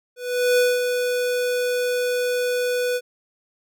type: tone with ADSR envelope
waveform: square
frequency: 493.9 Hz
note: B4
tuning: in tune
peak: -15 dBFS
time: 0.16-3.01 s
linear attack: 420 ms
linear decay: 210 ms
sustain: -6 dB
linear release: 50 ms
effects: none